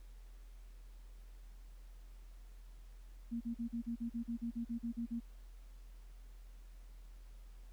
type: tone bursts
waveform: sine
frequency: 233.1 Hz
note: A#3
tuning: in tune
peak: -36 dBFS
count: 14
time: 3.31-5.203 s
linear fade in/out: 20 ms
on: 99 ms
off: 39 ms
effects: added 42 Hz sine -51 dBFS peak until 7.72 s + pink hiss -70 dBFS RMS until 7.72 s